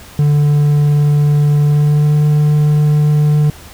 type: tone with pitch glide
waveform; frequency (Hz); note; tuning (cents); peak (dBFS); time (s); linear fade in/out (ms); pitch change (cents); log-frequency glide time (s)
triangle; 146.83 to 149.4; D3 to D3; 0 to +30; -6; 0.19-3.5; 2; +30; 1.64-2.15
effects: added 81 Hz sine -41 dBFS peak until 3.73 s + pink hiss -37 dBFS RMS until 3.73 s